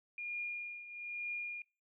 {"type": "tone with tremolo", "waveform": "sine", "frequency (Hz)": 2421, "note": "D#7", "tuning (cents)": -48, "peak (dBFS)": -36, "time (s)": [0.18, 1.62], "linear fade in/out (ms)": 2, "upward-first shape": "triangle", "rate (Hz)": 1.1, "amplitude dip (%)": 75, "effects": ["noise-tail reverb RT60 0.3 s tail -24 dB re dry"]}